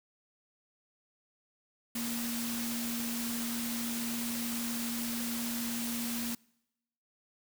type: tone in noise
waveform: sine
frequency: 234.8 Hz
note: A#3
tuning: 13 cents sharp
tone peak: -35 dBFS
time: 1.95-6.35 s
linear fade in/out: 5 ms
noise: white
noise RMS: -38 dBFS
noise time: 1.95-6.35 s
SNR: 0 dB
effects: noise-tail reverb RT60 0.9 s tail -26 dB re dry